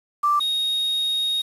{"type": "tone pair in turn", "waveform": ["sine", "triangle"], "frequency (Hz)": [1174.7, 3738], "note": ["D6", "A#7"], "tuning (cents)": [0, 4], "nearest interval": "octave + minor sixth", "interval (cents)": 2004, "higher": "second", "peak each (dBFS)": [-16, -19], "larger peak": "first", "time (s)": [[0.23, 0.4], [0.4, 1.42]], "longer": "second", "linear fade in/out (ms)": 10, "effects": ["resampled to 32000 Hz", "7-bit"]}